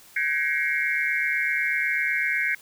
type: tone cluster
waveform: sine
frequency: 1539 / 1659 / 1904 / 2152 / 2300 Hz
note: G6 / G#6 / A#6 / C7 / D7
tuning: -32 / -2 / +36 / +48 / -37 cents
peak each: -31 / -28 / -30 / -25 / -32 dBFS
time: 0.16-2.55 s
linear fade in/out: 5 ms
effects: white hiss -51 dBFS RMS until 2.61 s